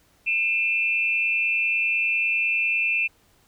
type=tone pair together; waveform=sine; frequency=2422 / 2652 Hz; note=D#7 / E7; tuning=-47 / +10 cents; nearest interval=major second; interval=157 cents; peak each=-24 / -22 dBFS; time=0.26-3.08 s; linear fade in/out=20 ms; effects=pink hiss -61 dBFS RMS until 3.47 s